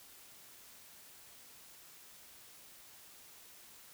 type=silence; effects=white hiss -57 dBFS RMS until 3.93 s